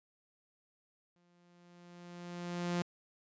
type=tone with exponential growth; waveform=sawtooth; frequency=174.9 Hz; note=F3; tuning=3 cents sharp; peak=-27 dBFS; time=1.16-2.82 s; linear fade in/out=0 ms; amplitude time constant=360 ms; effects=resampled to 16000 Hz